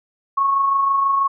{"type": "tone with amplitude modulation", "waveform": "sine", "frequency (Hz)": 1100, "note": "C#6", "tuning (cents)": -14, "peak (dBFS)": -13, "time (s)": [0.37, 1.28], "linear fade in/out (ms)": 10, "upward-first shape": "sine", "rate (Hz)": 26.2, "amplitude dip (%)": 35, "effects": []}